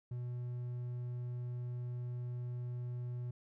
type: tone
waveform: triangle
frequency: 122.5 Hz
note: B2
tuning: 14 cents flat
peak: -36 dBFS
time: 0.11-3.31 s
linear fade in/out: 5 ms
effects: none